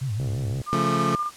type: tone with vibrato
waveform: sine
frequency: 117.3 Hz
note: A#2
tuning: 11 cents sharp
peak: -24 dBFS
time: 0.01-0.62 s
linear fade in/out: 10 ms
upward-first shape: sine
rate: 5.8 Hz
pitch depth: 270 cents each way
type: click train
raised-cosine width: 2 ms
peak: -23 dBFS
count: 29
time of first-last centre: 0.2-0.616 s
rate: 67.3 Hz
type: tone with tremolo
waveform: sine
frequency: 1200 Hz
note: D6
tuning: 37 cents sharp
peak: -22 dBFS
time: 0.66-1.31 s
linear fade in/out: 50 ms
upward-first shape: square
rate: 15 Hz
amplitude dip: 40%
type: chord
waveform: 25% pulse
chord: Db augmented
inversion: none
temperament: equal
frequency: 138.59 / 174.61 / 220 Hz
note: Db3 / F3 / A3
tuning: 0 / 0 / 0 cents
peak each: -23 dBFS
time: 0.73-1.15 s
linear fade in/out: 0 ms
effects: white hiss -45 dBFS RMS until 1.36 s + low-pass 9000 Hz 12 dB/octave